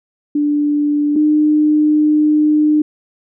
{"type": "tone pair in turn", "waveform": "sine", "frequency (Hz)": [293.7, 302.7], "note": ["D4", "D#4"], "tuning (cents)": [0, -48], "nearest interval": "minor second", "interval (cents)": 52, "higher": "second", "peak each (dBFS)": [-12, -9], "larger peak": "second", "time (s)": [[0.35, 1.16], [1.16, 2.82]], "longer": "second", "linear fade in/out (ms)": 5, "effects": []}